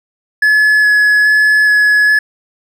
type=tone with vibrato; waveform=triangle; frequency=1702 Hz; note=G#6; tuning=42 cents sharp; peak=-5 dBFS; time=0.42-2.19 s; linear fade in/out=5 ms; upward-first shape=square; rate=1.2 Hz; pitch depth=8 cents each way; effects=none